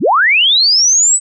sine linear sweep, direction up, 111.9 to 8100 Hz, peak -7 dBFS, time 0-1.2 s, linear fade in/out 50 ms, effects none

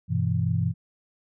sine chord, E minor, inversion first, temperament equal, 98 / 123.47 / 164.81 Hz, G2 / B2 / E3, 0 / 0 / 0 cents, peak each -26 dBFS, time 0.08-0.74 s, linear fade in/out 50 ms, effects none

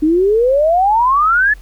sine exponential sweep, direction up, 298.1 to 1760 Hz, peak -9 dBFS, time 0.02-1.54 s, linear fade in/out 10 ms, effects added 45 Hz sine -33 dBFS peak until 1.61 s + pink hiss -49 dBFS RMS until 1.61 s

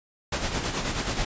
pink noise with tremolo, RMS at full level -26 dBFS, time 0.32-1.25 s, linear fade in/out 5 ms, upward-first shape sine, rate 9.3 Hz, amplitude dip 55%, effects resampled to 16000 Hz

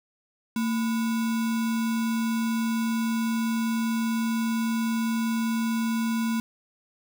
sine tone with sample-and-hold, 227.2 Hz, A#3, 44 cents flat, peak -23 dBFS, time 0.56-6.4 s, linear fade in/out 2 ms, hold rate 1225 Hz, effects none

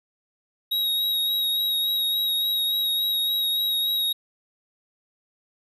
square tone with vibrato, 3800 Hz, A#7, 33 cents sharp, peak -22 dBFS, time 0.71-4.13 s, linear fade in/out 10 ms, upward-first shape sine, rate 3.5 Hz, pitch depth 20 cents each way, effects none

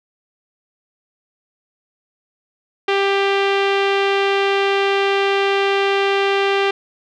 sawtooth tone with low-pass filter, 395 Hz, G4, 13 cents sharp, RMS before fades -17 dBFS, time 2.88-6.71 s, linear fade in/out 5 ms, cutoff 3000 Hz, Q 2, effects none

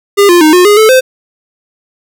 square tone with pitch steps, 403.4 / 349.8 / 309.7 / 359.4 / 413.4 / 436.1 / 517 Hz, G4 / F4 / D#4 / F4 / G#4 / A4 / C5, +50 / +3 / -8 / +50 / -8 / -15 / -21 cents, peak -3 dBFS, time 0.17-1.01 s, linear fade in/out 20 ms, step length 120 ms, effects none

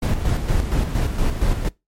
brown noise with tremolo, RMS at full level -18 dBFS, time 0.02-1.69 s, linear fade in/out 10 ms, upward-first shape square, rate 4.3 Hz, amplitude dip 50%, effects noise-tail reverb RT60 0.2 s tail -22 dB re dry + MP3 64 kbps

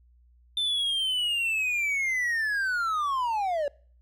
triangle linear sweep, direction down, 3565 to 554.4 Hz, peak -23 dBFS, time 0.57-3.68 s, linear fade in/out 2 ms, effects noise-tail reverb RT60 0.5 s tail -25 dB re dry + added 60 Hz sine -56 dBFS peak until 4.01 s

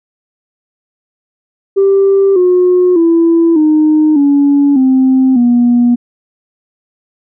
sine tone with pitch steps, 392 / 361.5 / 333.5 / 307.6 / 283.7 / 261.6 / 241.3 Hz, G4 / F#4 / E4 / D#4 / C#4 / C4 / B3, 0 / -40 / +20 / -20 / +40 / 0 / -40 cents, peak -4 dBFS, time 1.76-5.96 s, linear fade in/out 20 ms, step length 600 ms, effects tanh soft clip ceiling -2 dBFS

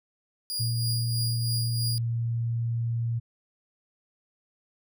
sawtooth tone with tremolo, 4851 Hz, D#8, 45 cents flat, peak -25 dBFS, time 0.5-1.98 s, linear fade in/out 0 ms, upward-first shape triangle, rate 3.1 Hz, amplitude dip 60%
sine tone, 116.54 Hz, A#2, in tune, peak -25 dBFS, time 0.59-3.2 s, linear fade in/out 20 ms
effects none

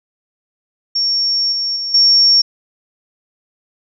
sine tone with level steps, 5500 Hz, F8, 27 cents flat, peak -13 / -16 / -19 / -7 dBFS, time 0.95-2.42 s, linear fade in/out 10 ms, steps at 1.52 / 1.76 / 1.94 s, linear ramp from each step 5 ms, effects none

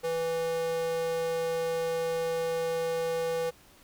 square tone with high-pass filter, 164.81 Hz, E3, in tune, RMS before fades -30 dBFS, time 0.03-3.51 s, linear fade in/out 20 ms, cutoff 440 Hz, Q 4.1, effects pink hiss -57 dBFS RMS until 3.83 s

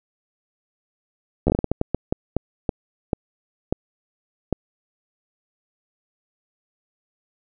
slowing click train, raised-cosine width 2 ms, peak -6 dBFS, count 16, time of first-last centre 1.47-4.527 s, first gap 12 ms, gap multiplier 1.35, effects none

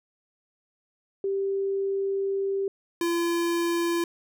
sine / square tone pair in turn, 392 / 340.7 Hz, G4 / F4, 0 / -43 cents, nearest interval major second, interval 243 cents, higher first, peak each -24 dBFS, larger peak neither, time 1.24-2.68 / 3.01-4.04 s, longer first, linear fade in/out 2 ms, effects none

